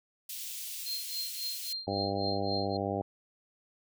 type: high-pass noise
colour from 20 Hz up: white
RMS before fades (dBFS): -40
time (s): 0.29-1.73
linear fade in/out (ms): 5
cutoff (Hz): 2700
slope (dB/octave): 24
type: tone with tremolo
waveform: sine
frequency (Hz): 4186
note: C8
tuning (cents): 0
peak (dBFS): -32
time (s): 0.86-2.77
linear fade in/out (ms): 5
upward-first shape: triangle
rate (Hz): 3.7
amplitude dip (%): 100
type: harmonic tone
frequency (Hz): 99.1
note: G2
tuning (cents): +19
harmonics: 1 / 2 / 3 / 4 / 5 / 6 / 7 / 8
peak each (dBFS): -38 / -38 / -38 / -38 / -38 / -38 / -38 / -38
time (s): 1.87-3.02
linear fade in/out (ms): 5
effects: none

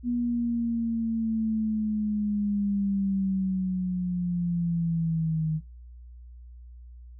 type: linear sweep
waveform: sine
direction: down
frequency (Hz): 243.1 to 155.56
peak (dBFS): -24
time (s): 0.03-5.61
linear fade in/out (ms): 50
effects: noise-tail reverb RT60 0.2 s tail -18 dB re dry + added 60 Hz sine -43 dBFS peak until 7.19 s

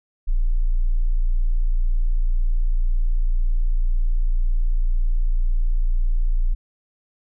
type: tone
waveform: sine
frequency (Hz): 29.03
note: A#0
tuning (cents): -6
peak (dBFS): -15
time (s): 0.27-6.55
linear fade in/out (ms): 20
effects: none

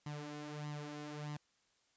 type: tone with flanger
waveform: sawtooth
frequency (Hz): 148.5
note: D3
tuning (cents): +20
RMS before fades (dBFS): -45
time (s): 0.06-1.37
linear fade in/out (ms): 5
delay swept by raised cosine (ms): 0.98 to 3.98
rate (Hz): 1.6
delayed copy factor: +0.65
effects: white hiss -75 dBFS RMS until 1.96 s + resampled to 16000 Hz

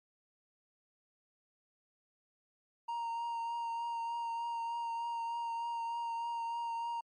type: tone with vibrato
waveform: triangle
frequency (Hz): 931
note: A#5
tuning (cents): -2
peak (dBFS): -33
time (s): 2.88-7.01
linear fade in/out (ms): 10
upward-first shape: triangle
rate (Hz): 3.3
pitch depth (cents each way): 19
effects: MP3 48 kbps

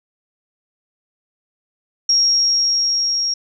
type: tone with level ramp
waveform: sine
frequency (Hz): 5588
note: F8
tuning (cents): 0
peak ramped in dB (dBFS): -11 to -17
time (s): 2.09-3.34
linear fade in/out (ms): 5
effects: none

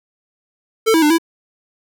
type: tone with pitch steps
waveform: square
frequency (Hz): 445.2 / 324.8 / 298.6 / 330.5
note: A4 / E4 / D4 / E4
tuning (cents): +20 / -26 / +29 / +5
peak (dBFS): -11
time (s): 0.86-1.184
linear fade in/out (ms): 20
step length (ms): 81
effects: none

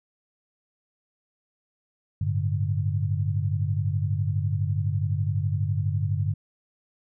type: chord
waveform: sine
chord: G suspended second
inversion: none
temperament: equal with one note detuned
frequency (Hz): 98 / 110 / 145.31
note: G2 / A2 / D3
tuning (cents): 0 / 0 / -18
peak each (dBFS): -25 / -29 / -28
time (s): 2.21-6.34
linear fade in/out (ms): 5
effects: none

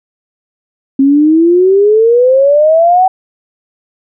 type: exponential sweep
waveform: sine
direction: up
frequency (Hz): 267.5 to 763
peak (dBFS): -4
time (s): 0.99-3.08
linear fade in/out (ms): 5
effects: none

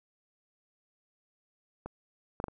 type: clicks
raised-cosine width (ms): 1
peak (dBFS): -25 / -21 / -17 / -28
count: 4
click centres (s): 1.86 / 2.401 / 2.441 / 2.483
effects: none

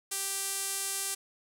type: tone with band-pass filter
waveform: sawtooth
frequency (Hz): 392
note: G4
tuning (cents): 0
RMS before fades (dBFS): -34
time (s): 0.11-1.15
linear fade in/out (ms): 10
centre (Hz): 9500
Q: 1.7
effects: none

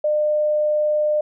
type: tone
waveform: sine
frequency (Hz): 603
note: D5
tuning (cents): +46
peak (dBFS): -16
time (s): 0.04-1.21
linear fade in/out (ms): 5
effects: none

